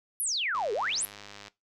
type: exponential two-way sweep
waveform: sine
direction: down then up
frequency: 11830 to 392 to 11830 Hz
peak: -27 dBFS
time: 0.2-1.05 s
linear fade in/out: 0 ms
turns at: 0.73 s
type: click train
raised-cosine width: 0.2 ms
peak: -27 dBFS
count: 96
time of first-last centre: 0.55-1.481 s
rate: 102 Hz
effects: noise-tail reverb RT60 0.2 s tail -19 dB re dry